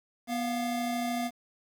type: tone pair together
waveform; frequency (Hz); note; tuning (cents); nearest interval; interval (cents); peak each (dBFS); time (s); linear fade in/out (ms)
square; 243.9 / 698.5; B3 / F5; -21 / 0; octave + tritone; 1821; -32 / -34; 0.27-1.31; 50
effects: 9-bit

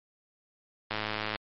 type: click train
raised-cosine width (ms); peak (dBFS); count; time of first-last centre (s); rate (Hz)
0.3; -15; 49; 0.91-1.359; 107
effects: MP3 32 kbps

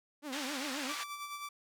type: tone with vibrato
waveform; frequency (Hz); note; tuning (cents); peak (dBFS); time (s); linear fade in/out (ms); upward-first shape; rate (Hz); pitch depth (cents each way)
sawtooth; 277.2; C#4; 0; -35; 0.22-0.95; 50; triangle; 7.5; 190
type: band-pass noise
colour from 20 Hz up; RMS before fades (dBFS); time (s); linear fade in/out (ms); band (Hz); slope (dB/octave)
pink; -41; 0.32-1.04; 10; 1400 to 6400; 12
type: tone with tremolo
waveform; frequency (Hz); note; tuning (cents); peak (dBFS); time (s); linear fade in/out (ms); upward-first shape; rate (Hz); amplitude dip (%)
sawtooth; 1164; D6; -16; -35; 0.89-1.49; 5; sine; 9.5; 50
effects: none

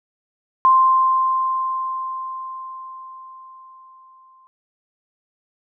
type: tone with exponential decay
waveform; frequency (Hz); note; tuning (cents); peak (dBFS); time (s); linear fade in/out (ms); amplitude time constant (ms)
sine; 1046.5; C6; 0; -9; 0.65-4.47; 0; 830
effects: none

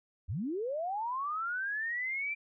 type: linear sweep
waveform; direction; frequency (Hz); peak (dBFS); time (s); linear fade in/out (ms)
sine; up; 65.41 to 2367; -32; 0.28-2.35; 20
effects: none

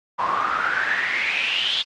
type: noise with band-pass filter sweep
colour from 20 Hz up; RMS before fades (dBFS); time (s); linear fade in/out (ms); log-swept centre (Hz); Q
pink; -23; 0.18-1.83; 20; 990 to 3500; 8.6
effects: low-pass 6000 Hz 12 dB/octave + AAC 32 kbps

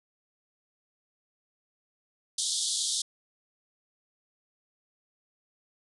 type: band-pass noise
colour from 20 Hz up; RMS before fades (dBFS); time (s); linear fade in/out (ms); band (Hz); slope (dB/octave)
pink; -30; 2.38-3.02; 5; 3300 to 10000; 96
effects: none

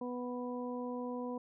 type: harmonic tone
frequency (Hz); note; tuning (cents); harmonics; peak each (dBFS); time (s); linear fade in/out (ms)
246.9; B3; 0; 1 / 2 / 3 / 4; -39 / -41 / -50 / -46; 0.01-1.38; 5
effects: none

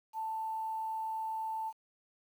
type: tone with quantisation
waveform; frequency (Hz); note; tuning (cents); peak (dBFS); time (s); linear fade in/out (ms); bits
sine; 884; A5; +8; -34; 0.13-1.73; 50; 10
effects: none

